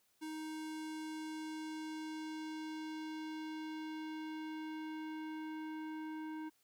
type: tone with low-pass filter sweep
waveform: square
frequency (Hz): 312.7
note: D#4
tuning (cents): +9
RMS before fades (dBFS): -44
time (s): 0.21-6.5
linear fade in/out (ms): 20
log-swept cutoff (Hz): 12000 to 1700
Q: 0.88
effects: white hiss -75 dBFS RMS until 6.63 s